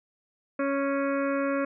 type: harmonic tone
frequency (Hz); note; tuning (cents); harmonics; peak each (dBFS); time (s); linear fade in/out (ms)
277.2; C#4; 0; 1 / 2 / 4 / 5 / 6 / 7 / 8 / 9; -28 / -28 / -35 / -36 / -39 / -45 / -43 / -45; 0.59-1.65; 5
effects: none